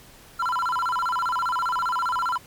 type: tone with vibrato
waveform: triangle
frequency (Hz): 1169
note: D6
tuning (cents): -8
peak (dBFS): -20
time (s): 0.39-2.38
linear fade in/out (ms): 10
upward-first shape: square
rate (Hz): 15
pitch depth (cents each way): 270
effects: pink hiss -49 dBFS RMS until 2.46 s + MP3 96 kbps

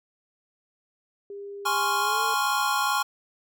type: tone with pitch glide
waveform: sine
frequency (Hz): 401.9 to 445.9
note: G4 to A4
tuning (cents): +43 to +23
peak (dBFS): -35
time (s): 1.3-2.34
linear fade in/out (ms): 2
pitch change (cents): +180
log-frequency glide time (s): 1.99-2.22
type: chord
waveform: square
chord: Db major seventh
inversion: second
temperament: equal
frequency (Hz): 830.6 / 1046.5 / 1108.7 / 1396.9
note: Ab5 / C6 / Db6 / F6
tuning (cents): 0 / 0 / 0 / 0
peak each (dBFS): -29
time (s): 1.65-3.03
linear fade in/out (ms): 10
effects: none

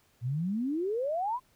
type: exponential sweep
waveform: sine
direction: up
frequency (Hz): 113.9 to 1046.5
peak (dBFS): -28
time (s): 0.21-1.4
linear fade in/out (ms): 50
effects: pink hiss -67 dBFS RMS until 1.55 s

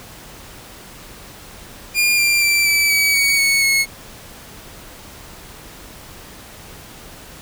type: tone with pitch steps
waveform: sawtooth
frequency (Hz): 2414 / 2379 / 2345 / 2312 / 2279 / 2246 / 2214 / 2182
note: D7 / D7 / D7 / D7 / C#7 / C#7 / C#7 / C#7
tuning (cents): +47 / +22 / -3 / -28 / +47 / +22 / -3 / -28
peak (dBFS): -10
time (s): 1.94-3.86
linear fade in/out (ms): 50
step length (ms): 240
effects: pink hiss -39 dBFS RMS until 7.41 s

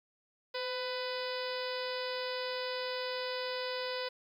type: harmonic tone with a mistuned harmonic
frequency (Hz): 498.5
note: B4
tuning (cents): +16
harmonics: 1 / 2 / 3 / 4 / 5 / 6 / 7 / 8 / 9 / 10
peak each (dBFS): -37 / -43 / -45 / -46 / -48 / -48 / -48 / -46 / -48 / -46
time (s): 0.54-4.09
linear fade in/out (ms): 10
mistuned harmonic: 1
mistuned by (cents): +36
effects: 11-bit

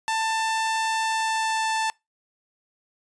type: tone with pitch glide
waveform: sawtooth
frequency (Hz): 889 to 883.9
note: A5 to A5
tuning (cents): +18 to +8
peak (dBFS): -19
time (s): 0.08-1.9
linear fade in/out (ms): 0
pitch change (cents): -10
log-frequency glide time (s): 1.03-1.73
effects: noise-tail reverb RT60 0.2 s tail -24 dB re dry + resampled to 22050 Hz

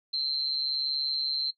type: tone with amplitude modulation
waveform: sine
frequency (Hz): 4128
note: C8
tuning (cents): -24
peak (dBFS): -23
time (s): 0.13-1.51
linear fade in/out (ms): 10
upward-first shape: sine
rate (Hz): 141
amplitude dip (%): 85
effects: noise-tail reverb RT60 0.1 s tail -19 dB re dry

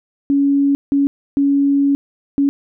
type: tone bursts at uneven times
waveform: sine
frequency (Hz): 280.3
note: C#4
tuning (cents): +19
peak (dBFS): -11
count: 4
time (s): 0.3-0.75 / 0.92-1.07 / 1.37-1.95 / 2.38-2.49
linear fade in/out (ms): 0
effects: none

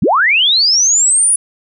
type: linear sweep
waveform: sine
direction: up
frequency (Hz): 110 to 9920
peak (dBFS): -8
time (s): 0.02-1.36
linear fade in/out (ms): 5
effects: none

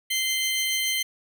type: tone pair together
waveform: sawtooth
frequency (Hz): 2077 / 3112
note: C7 / G7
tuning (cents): -13 / -13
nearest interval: perfect fifth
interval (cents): 700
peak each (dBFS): -23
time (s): 0.1-1.03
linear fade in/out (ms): 10
effects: none

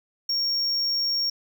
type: tone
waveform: triangle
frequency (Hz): 5540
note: F8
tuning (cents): -15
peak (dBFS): -21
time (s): 0.29-1.3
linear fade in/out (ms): 5
effects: none

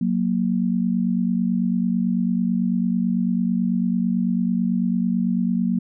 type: tone pair together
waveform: sine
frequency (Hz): 184.05 / 233.1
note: F#3 / A#3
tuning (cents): -9 / 0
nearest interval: major third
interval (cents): 409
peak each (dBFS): -21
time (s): 0.01-5.79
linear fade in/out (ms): 5
effects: none

